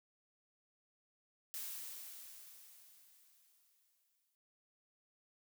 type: noise with exponential decay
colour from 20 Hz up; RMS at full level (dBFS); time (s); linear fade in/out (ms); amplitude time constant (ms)
blue; -43; 1.54-4.35; 0; 610
effects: none